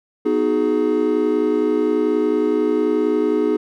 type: chord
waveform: triangle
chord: G# minor seventh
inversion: first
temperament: equal with one note detuned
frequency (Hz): 246.9 / 311.1 / 370 / 421.1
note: B3 / D#4 / F#4 / G#4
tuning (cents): 0 / 0 / 0 / +24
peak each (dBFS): -22 / -18 / -22 / -17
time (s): 0.25-3.57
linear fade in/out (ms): 10
effects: none